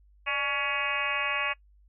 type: harmonic tone with a mistuned harmonic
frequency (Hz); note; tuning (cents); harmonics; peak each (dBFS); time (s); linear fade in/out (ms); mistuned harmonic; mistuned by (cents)
280.5; C#4; +21; 2 / 3 / 4 / 5 / 6 / 7 / 8 / 9 / 10; -39 / -40 / -33 / -41 / -35 / -36 / -34 / -31 / -36; 0.26-1.54; 20; 2; +96
effects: noise-tail reverb RT60 0.1 s tail -23 dB re dry + added 50 Hz sine -56 dBFS peak until 1.88 s